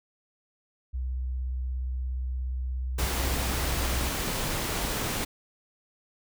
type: tone with vibrato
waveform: sine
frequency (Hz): 63.5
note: B1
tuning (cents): +49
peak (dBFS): -28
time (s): 0.93-4.1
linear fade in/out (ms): 20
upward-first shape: sine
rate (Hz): 17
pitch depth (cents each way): 26
type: noise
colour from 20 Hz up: pink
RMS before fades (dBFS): -30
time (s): 2.98-5.25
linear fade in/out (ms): 10
effects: none